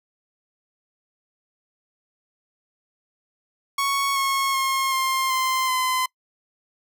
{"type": "tone with pitch steps", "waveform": "sawtooth", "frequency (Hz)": [1108.7, 1091.5, 1074.7, 1058, 1041.6, 1025.5], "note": ["C#6", "C#6", "C6", "C6", "C6", "C6"], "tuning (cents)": [0, -27, 46, 19, -8, -35], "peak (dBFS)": -17, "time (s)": [3.78, 6.06], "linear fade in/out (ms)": 5, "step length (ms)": 380, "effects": ["noise-tail reverb RT60 0.1 s tail -25 dB re dry"]}